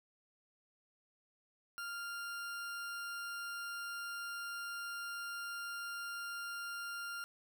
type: tone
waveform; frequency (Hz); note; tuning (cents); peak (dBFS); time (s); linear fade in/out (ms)
40% pulse; 1396.9; F6; 0; -40; 1.78-7.24; 0
effects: none